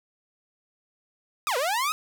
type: linear two-way sweep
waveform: sawtooth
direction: down then up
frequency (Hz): 1292 to 466.2 to 1292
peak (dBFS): -20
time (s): 1.47-1.92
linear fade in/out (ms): 0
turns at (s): 1.57
effects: none